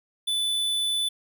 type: tone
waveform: square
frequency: 3491 Hz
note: A7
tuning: 14 cents flat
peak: -24 dBFS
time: 0.27-1.09 s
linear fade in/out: 10 ms
effects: none